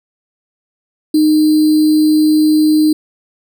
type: tone with sample-and-hold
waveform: sine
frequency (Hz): 307.6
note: D#4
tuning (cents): -20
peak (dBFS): -7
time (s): 1.14-2.93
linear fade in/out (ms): 5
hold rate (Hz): 4410
effects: none